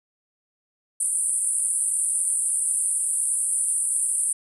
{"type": "band-pass noise", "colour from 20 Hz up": "white", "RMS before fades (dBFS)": -24, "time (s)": [1, 4.33], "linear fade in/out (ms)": 5, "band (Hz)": [8700, 9900], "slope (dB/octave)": 96, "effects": []}